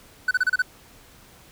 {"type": "tone bursts", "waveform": "triangle", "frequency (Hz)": 1499, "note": "F#6", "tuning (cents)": 22, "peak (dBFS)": -15, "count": 6, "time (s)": [0.28, 0.621], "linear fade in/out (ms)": 5, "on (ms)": 31, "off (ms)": 31, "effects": ["pink hiss -51 dBFS RMS until 1.51 s"]}